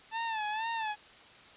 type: tone with vibrato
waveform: sawtooth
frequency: 880 Hz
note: A5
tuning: in tune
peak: -28 dBFS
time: 0.11-0.96 s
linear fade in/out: 50 ms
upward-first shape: sine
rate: 2.1 Hz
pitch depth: 82 cents each way
effects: white hiss -54 dBFS RMS until 1.56 s + resampled to 8000 Hz